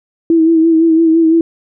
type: tone with vibrato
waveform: sine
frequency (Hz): 326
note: E4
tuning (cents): -19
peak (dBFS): -6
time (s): 0.3-1.41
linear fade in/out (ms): 2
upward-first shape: sine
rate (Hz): 5.9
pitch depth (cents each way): 38
effects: none